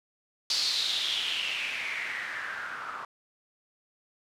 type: noise with low-pass filter sweep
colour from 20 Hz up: blue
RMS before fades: -32 dBFS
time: 0.5-3.05 s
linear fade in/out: 2 ms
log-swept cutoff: 4700 to 1200 Hz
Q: 5.1
effects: none